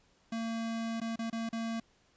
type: tone with dropouts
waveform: square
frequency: 227.5 Hz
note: A#3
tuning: 42 cents flat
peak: -34 dBFS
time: 0.32-1.8 s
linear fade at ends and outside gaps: 5 ms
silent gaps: 1.002-1.014 / 1.159-1.19 / 1.3-1.327 / 1.491-1.528 s
effects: pink hiss -68 dBFS RMS until 2.16 s + resampled to 16000 Hz